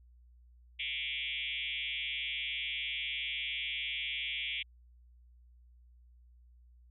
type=tone with frequency modulation; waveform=sine; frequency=2794 Hz; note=F7; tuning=in tune; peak=-34 dBFS; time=0.79-4.63 s; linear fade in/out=10 ms; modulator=137 Hz; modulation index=4.8; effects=added 60 Hz sine -57 dBFS peak until 6.9 s